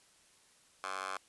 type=tone with high-pass filter; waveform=10% pulse; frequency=95.2 Hz; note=F#2; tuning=50 cents sharp; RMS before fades=-40 dBFS; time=0.84-1.17 s; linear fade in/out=0 ms; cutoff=1000 Hz; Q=6.9; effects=white hiss -65 dBFS RMS until 1.28 s + resampled to 24000 Hz